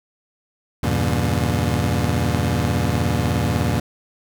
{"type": "chord", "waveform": "25% pulse", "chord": "E diminished seventh", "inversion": "none", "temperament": "just", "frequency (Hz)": [82.41, 98.89, 118.67, 142.4], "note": ["E2", "G2", "Bb2", "Db3"], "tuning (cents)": [0, 16, 31, 47], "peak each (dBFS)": [-19, -21, -19, -22], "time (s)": [0.83, 3.8], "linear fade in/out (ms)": 5, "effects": []}